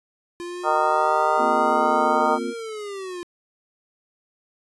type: linear two-way sweep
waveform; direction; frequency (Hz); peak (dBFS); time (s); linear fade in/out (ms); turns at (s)
square; up then down; 345.5 to 466.2 to 345.5; -31; 0.4-3.23; 0; 2.54
type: harmonic tone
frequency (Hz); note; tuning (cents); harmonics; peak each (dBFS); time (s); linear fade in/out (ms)
154.1; D#3; -16; 3 / 4 / 5 / 6 / 7 / 8 / 9; -29 / -24 / -24 / -23 / -33 / -23 / -29; 0.63-2.39; 50
type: chord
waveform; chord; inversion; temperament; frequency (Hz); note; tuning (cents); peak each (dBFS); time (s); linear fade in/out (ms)
sine; Bb suspended second; none; equal with one note detuned; 233.1 / 261.6 / 353.1; Bb3 / C4 / F4; 0 / 0 / +19; -30; 1.37-2.54; 50
effects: resampled to 24000 Hz